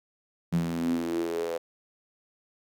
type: tone with high-pass filter sweep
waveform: sawtooth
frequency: 83.9 Hz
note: E2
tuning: 31 cents sharp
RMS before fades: -29 dBFS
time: 0.52-1.58 s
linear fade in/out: 10 ms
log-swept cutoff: 170 to 510 Hz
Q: 8.5
effects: none